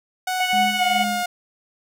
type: tone with pitch glide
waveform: sawtooth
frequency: 740 to 714.4 Hz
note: F#5 to F5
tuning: 0 to +39 cents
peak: -18 dBFS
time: 0.27-1.26 s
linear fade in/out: 5 ms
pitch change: -61 cents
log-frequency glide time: 0.74-0.84 s
type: harmonic tone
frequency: 736 Hz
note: F#5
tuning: 9 cents flat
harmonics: 1 / 3 / 4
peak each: -20 / -25 / -26 dBFS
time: 0.4-1.04 s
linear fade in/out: 5 ms
type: tone with tremolo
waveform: sine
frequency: 207.9 Hz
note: G#3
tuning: 2 cents sharp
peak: -25 dBFS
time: 0.53-1.23 s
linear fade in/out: 0 ms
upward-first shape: sine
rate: 2.4 Hz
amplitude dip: 85%
effects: none